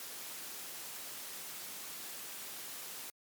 white noise, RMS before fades -45 dBFS, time 0-3.1 s, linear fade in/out 2 ms, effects high-pass 150 Hz 12 dB/octave + MP3 96 kbps

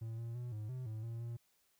triangle tone with pitch steps, 113.1 / 116.2 / 122.2 / 106.8 / 128 / 109.4 / 115.4 / 117.6 Hz, A2 / A#2 / B2 / G#2 / C3 / A2 / A#2 / A#2, +48 / -5 / -18 / +49 / -38 / -9 / -17 / +16 cents, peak -38 dBFS, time 0.01-1.37 s, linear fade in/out 10 ms, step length 170 ms, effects white hiss -75 dBFS RMS until 1.79 s

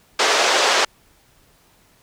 pink band-pass noise, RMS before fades -17 dBFS, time 0.19-0.85 s, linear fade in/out 5 ms, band 440 to 6600 Hz, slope 24 dB/octave, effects pink hiss -56 dBFS RMS until 2.02 s

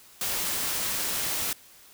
white noise, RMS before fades -29 dBFS, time 0.21-1.53 s, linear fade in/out 2 ms, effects white hiss -53 dBFS RMS until 1.93 s

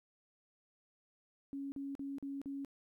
sine tone bursts, 277.2 Hz, C#4, in tune, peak -39 dBFS, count 5, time 1.53-2.648 s, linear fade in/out 0 ms, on 190 ms, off 42 ms, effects 13-bit

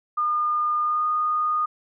sine tone with pitch glide, 1214 to 1229.5 Hz, D#6 to D#6, -43 to -21 cents, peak -20 dBFS, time 0.17-1.66 s, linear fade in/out 10 ms, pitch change +22 cents, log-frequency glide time 0.81-1.06 s, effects none

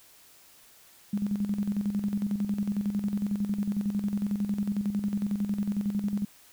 sine tone with tremolo, 203.7 Hz, G#3, 33 cents flat, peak -24 dBFS, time 1.13-6.25 s, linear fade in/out 5 ms, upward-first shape square, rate 11 Hz, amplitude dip 60%, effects white hiss -56 dBFS RMS until 6.52 s

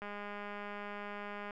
click train, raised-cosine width 0.5 ms, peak -29 dBFS, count 306, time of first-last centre 0.02-1.508 s, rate 205 Hz, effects none

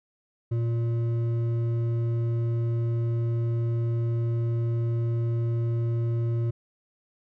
triangle tone with hard clipping, 116.54 Hz, A#2, in tune, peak -25 dBFS, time 0.51-6.51 s, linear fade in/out 10 ms, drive 11 dB, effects none

